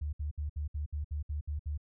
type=tone bursts; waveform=sine; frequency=74.2 Hz; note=D2; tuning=18 cents sharp; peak=-32 dBFS; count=10; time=0.01-1.777 s; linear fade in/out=10 ms; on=120 ms; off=63 ms; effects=none